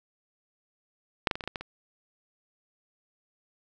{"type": "clicks", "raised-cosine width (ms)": 0.3, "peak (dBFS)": [-6, -10, -18, -18, -25, -15, -17, -23], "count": 8, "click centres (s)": [1.272, 1.312, 1.355, 1.408, 1.439, 1.476, 1.558, 1.61], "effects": []}